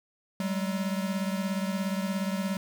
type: beating tone pair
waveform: square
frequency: 190.4 / 207.4 Hz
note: F#3 / G#3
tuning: +50 / -2 cents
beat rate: 17 Hz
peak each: -30 / -34 dBFS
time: 0.4-2.57 s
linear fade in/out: 2 ms
effects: 9-bit